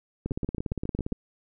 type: two click trains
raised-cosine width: 3 ms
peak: -18 / -17 dBFS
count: 7 / 16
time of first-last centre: 0.31-1.126 / 0.26-1.122 s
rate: 7.35 / 17.4 Hz
effects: none